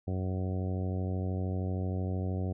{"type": "harmonic tone", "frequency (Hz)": 93, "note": "F#2", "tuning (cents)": 9, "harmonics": [1, 2, 3, 4, 5, 6, 7, 8], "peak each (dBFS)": [-31, -37, -41, -43, -45, -47, -48, -49], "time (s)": [0.07, 2.53], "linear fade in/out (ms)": 10, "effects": []}